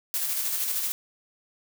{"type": "noise with tremolo", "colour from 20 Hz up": "blue", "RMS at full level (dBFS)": -27, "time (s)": [0.14, 0.92], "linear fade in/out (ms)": 0, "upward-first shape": "square", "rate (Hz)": 13, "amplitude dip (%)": 30, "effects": []}